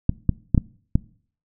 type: clicks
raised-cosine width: 5 ms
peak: -4 dBFS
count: 5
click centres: 0.094 / 0.293 / 0.547 / 0.578 / 0.955 s
effects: noise-tail reverb RT60 0.5 s tail -22 dB re dry